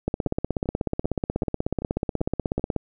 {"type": "two click trains", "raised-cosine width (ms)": 2, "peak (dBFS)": [-10, -20], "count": [45, 7], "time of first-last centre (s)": [[0.08, 2.763], [0.27, 2.596]], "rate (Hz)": [16.4, 2.58], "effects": []}